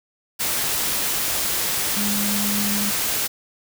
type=tone in noise; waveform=sine; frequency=205.1 Hz; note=G#3; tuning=21 cents flat; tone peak=-24 dBFS; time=1.96-2.91 s; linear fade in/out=20 ms; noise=white; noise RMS=-23 dBFS; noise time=0.39-3.28 s; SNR=-4 dB; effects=none